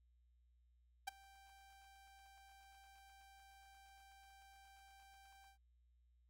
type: tone with ADSR envelope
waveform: sawtooth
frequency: 784 Hz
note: G5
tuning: in tune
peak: -35 dBFS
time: 1.07-5.58 s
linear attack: 11 ms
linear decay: 13 ms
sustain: -24 dB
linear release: 100 ms
effects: added 60 Hz sine -70 dBFS peak until 6.29 s + AAC 64 kbps